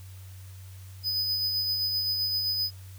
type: tone with tremolo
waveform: square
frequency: 5000 Hz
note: D#8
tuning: 8 cents sharp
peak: -25 dBFS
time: 1.03-2.71 s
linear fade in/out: 50 ms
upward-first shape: sine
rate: 7.7 Hz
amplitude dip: 30%
effects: added 94 Hz sine -42 dBFS peak until 2.98 s + white hiss -55 dBFS RMS until 2.98 s